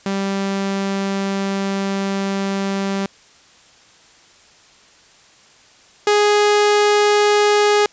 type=tone pair in turn; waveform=sawtooth; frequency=196 / 415.3 Hz; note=G3 / G#4; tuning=0 / 0 cents; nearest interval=octave + minor second; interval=1300 cents; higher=second; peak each=-15 / -8 dBFS; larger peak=second; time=0.06-3.06 / 6.07-7.86 s; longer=first; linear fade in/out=2 ms; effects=white hiss -49 dBFS RMS until 7.92 s + resampled to 16000 Hz